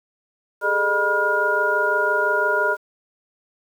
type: tone cluster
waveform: sine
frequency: 405.5 / 431.4 / 609 / 974 / 1421 Hz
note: G#4 / A4 / D#5 / B5 / F6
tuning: -41 / -34 / -37 / -24 / +30 cents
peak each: -27 / -27 / -24 / -24 / -20 dBFS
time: 0.61-2.77 s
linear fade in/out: 50 ms
effects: 8-bit